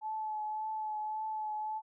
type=tone with vibrato; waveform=sine; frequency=862 Hz; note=A5; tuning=36 cents flat; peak=-34 dBFS; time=0.01-1.82 s; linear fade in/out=50 ms; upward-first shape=triangle; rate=1.8 Hz; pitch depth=23 cents each way; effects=none